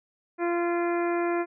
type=harmonic tone; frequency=344.9 Hz; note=F4; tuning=22 cents flat; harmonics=1 / 2 / 3 / 4 / 5 / 6 / 7; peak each=-25 / -31 / -35 / -37 / -39 / -41 / -42 dBFS; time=0.38-1.46 s; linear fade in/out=50 ms; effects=none